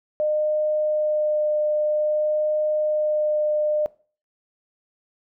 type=tone with vibrato; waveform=sine; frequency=607 Hz; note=D#5; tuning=43 cents flat; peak=-19 dBFS; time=0.2-3.86 s; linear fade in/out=0 ms; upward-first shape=sine; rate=0.51 Hz; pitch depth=9 cents each way; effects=noise-tail reverb RT60 0.4 s tail -20 dB re dry